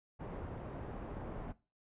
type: low-pass noise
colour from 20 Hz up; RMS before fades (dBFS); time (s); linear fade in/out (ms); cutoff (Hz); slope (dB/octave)
pink; -44; 0.19-1.53; 20; 900; 12
effects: noise-tail reverb RT60 0.3 s tail -19 dB re dry + resampled to 8000 Hz